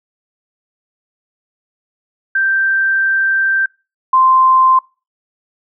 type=tone pair in turn; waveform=sine; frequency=1568 / 1042.4 Hz; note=G6 / C6; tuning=0 / -7 cents; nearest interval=perfect fifth; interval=707 cents; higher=first; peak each=-11 / -7 dBFS; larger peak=second; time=2.35-3.66 / 4.13-4.79 s; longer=first; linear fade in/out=5 ms; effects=noise-tail reverb RT60 0.3 s tail -24 dB re dry